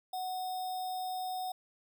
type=tone with sample-and-hold; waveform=sine; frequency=740 Hz; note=F#5; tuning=in tune; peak=-34 dBFS; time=0.13-1.52 s; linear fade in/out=5 ms; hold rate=4410 Hz; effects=none